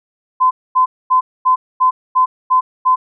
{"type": "tone bursts", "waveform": "sine", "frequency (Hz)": 1023, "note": "C6", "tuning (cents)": -39, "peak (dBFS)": -8, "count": 8, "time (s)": [0.4, 2.96], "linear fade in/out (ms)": 20, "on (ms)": 110, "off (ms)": 240, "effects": []}